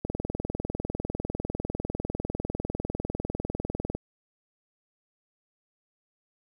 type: click train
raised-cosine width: 2 ms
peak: -16 dBFS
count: 79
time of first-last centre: 0.05-3.95 s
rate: 20 Hz
effects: 9-bit